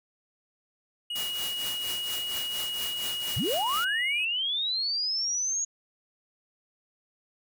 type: tone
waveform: triangle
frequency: 2893 Hz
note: F#7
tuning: 40 cents flat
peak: -29 dBFS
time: 1.1-4.25 s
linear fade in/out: 5 ms
type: noise with tremolo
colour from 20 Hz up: white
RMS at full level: -34 dBFS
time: 1.15-3.85 s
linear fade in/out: 10 ms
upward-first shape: triangle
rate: 4.3 Hz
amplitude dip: 75%
type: linear sweep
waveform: sine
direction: up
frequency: 69.6 to 6700 Hz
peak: -26 dBFS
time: 3.36-5.65 s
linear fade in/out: 10 ms
effects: none